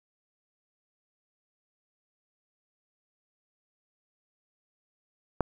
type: click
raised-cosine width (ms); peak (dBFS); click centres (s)
1; -10; 5.407
effects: 8-bit